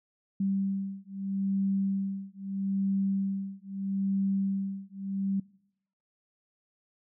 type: beating tone pair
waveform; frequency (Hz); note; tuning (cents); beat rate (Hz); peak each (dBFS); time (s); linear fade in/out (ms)
sine; 194.8 / 195.58; G3 / G3; -11 / -4; 0.78; -31; 0.4-5.4; 5
effects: noise-tail reverb RT60 0.8 s tail -24 dB re dry